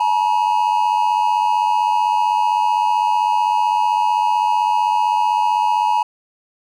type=tone pair together; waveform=triangle; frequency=858 / 953.7 Hz; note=A5 / A#5; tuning=-44 / +39 cents; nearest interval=major second; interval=183 cents; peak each=-15 dBFS; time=0-6.03 s; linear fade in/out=5 ms; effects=none